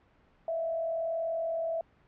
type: tone with frequency modulation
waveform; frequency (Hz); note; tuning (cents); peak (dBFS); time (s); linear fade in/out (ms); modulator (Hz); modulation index
sine; 659.3; E5; 0; -29; 0.48-1.81; 2; 40.9; 0.44
effects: pink hiss -64 dBFS RMS until 2.07 s + low-pass 2000 Hz 12 dB/octave